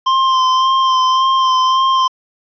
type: tone with vibrato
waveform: square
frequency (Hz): 1046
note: C6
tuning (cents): -1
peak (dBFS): -11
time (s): 0.06-2.08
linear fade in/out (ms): 10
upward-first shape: sine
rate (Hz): 1.8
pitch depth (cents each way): 22
effects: resampled to 11025 Hz + 8-bit